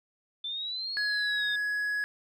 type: exponential two-way sweep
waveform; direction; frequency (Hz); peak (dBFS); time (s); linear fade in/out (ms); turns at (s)
sine; up then down; 3520 to 4358 to 3616; -32; 0.44-1.56; 5; 0.95
type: tone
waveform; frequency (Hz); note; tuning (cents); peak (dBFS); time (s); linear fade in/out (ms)
triangle; 1678; G#6; +17; -26; 0.97-2.04; 0
effects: none